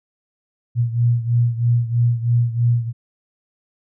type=beating tone pair; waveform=sine; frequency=118.1 / 121.2 Hz; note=A#2 / B2; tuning=+23 / -32 cents; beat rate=3.1 Hz; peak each=-16 / -20 dBFS; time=0.75-2.93 s; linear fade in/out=50 ms; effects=none